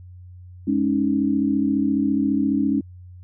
sine chord, Ab suspended fourth, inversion none, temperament just, 207.7 / 276.9 / 311.5 Hz, Ab3 / Db4 / Eb4, 0 / -2 / +2 cents, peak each -23 / -20 / -24 dBFS, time 0.67-2.81 s, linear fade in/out 10 ms, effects added 90 Hz sine -39 dBFS peak until 3.23 s

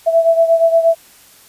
sine beating tone pair, 660 / 668.5 Hz, E5 / E5, +2 / +24 cents, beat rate 8.5 Hz, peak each -10 / -15 dBFS, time 0.06-0.95 s, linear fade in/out 20 ms, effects white hiss -45 dBFS RMS until 1.48 s + resampled to 32000 Hz

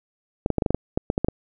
clicks, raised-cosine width 2 ms, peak -7 dBFS, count 12, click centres 0.461 / 0.503 / 0.583 / 0.622 / 0.662 / 0.706 / 0.746 / 0.975 / 1.101 / 1.179 / 1.246 / 1.285 s, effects none

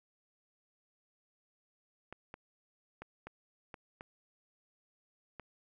clicks, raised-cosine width 0.5 ms, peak -30 dBFS, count 7, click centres 2.126 / 2.341 / 3.02 / 3.27 / 3.742 / 4.009 / 5.397 s, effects none

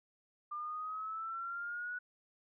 sine exponential sweep, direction up, 1194 to 1477 Hz, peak -38 dBFS, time 0.51-1.99 s, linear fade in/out 10 ms, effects none

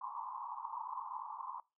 white band-pass noise, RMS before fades -44 dBFS, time 0.01-1.6 s, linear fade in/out 2 ms, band 870 to 1100 Hz, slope 96 dB/octave, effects noise-tail reverb RT60 0.3 s tail -24 dB re dry

